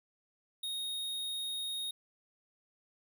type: tone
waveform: square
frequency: 3729 Hz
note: A#7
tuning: in tune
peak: -36 dBFS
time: 0.63-1.91 s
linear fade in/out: 5 ms
effects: none